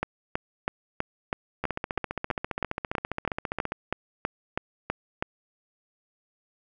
two click trains, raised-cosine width 0.5 ms, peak -14 / -11 dBFS, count 32 / 17, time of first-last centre 1.64-3.721 / 0.03-5.225 s, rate 14.9 / 3.08 Hz, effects none

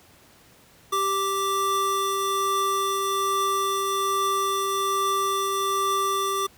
square tone pair together, 391.4 / 1173 Hz, G4 / D6, -3 / -2 cents, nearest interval octave + perfect fifth, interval 1901 cents, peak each -29 / -24 dBFS, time 0.92-6.47 s, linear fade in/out 10 ms, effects pink hiss -54 dBFS RMS until 6.57 s + high-pass 60 Hz 12 dB/octave

